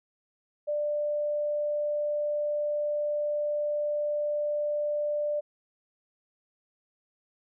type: tone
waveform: sine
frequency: 592 Hz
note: D5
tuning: 14 cents sharp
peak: -26 dBFS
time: 0.67-5.41 s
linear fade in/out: 20 ms
effects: none